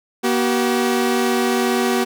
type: tone pair together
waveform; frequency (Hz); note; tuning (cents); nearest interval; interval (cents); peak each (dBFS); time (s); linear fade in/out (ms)
sawtooth; 240 / 381; B3 / G4; -49 / -49; minor sixth; 800; -15; 0.23-2.05; 20
effects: none